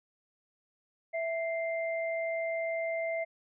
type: tone pair together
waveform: sine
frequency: 659.3 / 2093 Hz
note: E5 / C7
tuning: 0 / 0 cents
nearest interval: octave + minor sixth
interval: 2000 cents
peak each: -31 / -37 dBFS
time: 1.13-3.25 s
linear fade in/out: 20 ms
effects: none